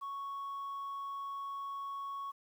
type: tone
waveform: sine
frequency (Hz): 1109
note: C#6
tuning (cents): 0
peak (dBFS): -36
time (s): 0.01-2.32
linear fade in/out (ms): 20
effects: tanh soft clip ceiling -37 dBFS + 11-bit